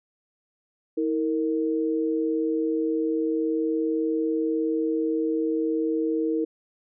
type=tone pair together; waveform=sine; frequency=320.5 / 460.9 Hz; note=E4 / A#4; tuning=-49 / -20 cents; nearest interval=tritone; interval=629 cents; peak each=-24 / -26 dBFS; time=0.97-6.45 s; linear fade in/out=10 ms; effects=none